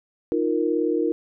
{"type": "chord", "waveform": "sine", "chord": "Eb suspended second", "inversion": "none", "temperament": "equal", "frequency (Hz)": [311.1, 349.2, 466.2], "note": ["Eb4", "F4", "Bb4"], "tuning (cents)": [0, 0, 0], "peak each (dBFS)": -24, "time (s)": [0.32, 1.12], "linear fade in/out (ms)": 0, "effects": []}